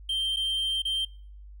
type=tone with dropouts; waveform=triangle; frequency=3146 Hz; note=G7; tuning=6 cents sharp; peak=-24 dBFS; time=0.09-1.05 s; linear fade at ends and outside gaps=5 ms; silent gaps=0.362-0.368 / 0.82-0.851 s; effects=noise-tail reverb RT60 0.5 s tail -22 dB re dry + added 50 Hz sine -43 dBFS peak until 1.6 s